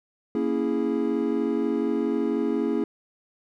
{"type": "chord", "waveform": "triangle", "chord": "A# half-diminished seventh", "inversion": "none", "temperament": "equal", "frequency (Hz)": [233.1, 277.2, 329.6, 415.3], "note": ["A#3", "C#4", "E4", "G#4"], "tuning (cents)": [0, 0, 0, 0], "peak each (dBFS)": -26, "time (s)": [0.35, 2.84], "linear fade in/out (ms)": 2, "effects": []}